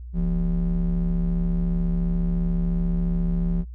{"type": "ring-modulated tone", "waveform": "triangle", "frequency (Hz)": 104.7, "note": "G#2", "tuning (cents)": 15, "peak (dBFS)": -15, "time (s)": [0.13, 3.65], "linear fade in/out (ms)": 50, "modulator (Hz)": 67.6, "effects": ["added 60 Hz sine -34 dBFS peak until 3.74 s"]}